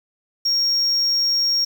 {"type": "tone", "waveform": "sine", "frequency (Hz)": 5570, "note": "F8", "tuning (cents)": -5, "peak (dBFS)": -14, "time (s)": [0.45, 1.65], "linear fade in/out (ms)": 10, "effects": ["tanh soft clip ceiling -15 dBFS", "7-bit"]}